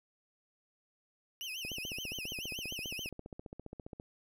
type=tone with vibrato; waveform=35% pulse; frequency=2793 Hz; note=F7; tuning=1 cent flat; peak=-37 dBFS; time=1.41-3.09 s; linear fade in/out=0 ms; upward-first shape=sine; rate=7 Hz; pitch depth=200 cents each way
type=click train; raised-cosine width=2 ms; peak=-31 dBFS; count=36; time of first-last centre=1.65-3.999 s; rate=14.9 Hz
effects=none